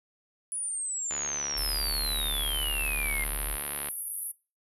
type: exponential sweep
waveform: sine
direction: down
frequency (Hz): 10000 to 2093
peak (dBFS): -30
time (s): 0.52-3.24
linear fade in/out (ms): 0
type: click train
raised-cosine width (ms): 0.3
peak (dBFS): -20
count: 202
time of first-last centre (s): 1.11-3.886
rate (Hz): 72.4
type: tone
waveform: triangle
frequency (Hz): 43.65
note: F1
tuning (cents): 0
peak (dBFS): -30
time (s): 1.54-3.59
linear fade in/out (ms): 50
type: band-pass noise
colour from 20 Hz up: pink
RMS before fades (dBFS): -36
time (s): 1.57-4.32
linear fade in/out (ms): 10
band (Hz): 10000 to 12000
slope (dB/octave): 96
effects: noise-tail reverb RT60 0.3 s tail -21 dB re dry